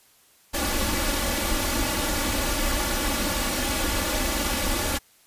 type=noise with comb filter; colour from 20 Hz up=pink; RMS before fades=-25 dBFS; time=0.53-4.99 s; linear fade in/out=20 ms; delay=3.5 ms; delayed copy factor=+0.8; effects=white hiss -58 dBFS RMS until 5.26 s + resampled to 32000 Hz